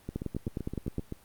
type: two click trains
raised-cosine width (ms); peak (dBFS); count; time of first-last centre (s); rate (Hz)
3; -22 / -19; 9 / 9; 0.09-1.124 / 0.16-0.983; 7.74 / 9.72
effects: pink hiss -59 dBFS RMS until 1.24 s + Opus 32 kbps